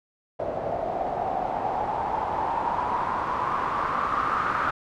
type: noise with low-pass filter sweep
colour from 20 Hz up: white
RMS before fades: -27 dBFS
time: 0.39-4.71 s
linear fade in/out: 10 ms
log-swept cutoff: 640 to 1300 Hz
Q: 6
effects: none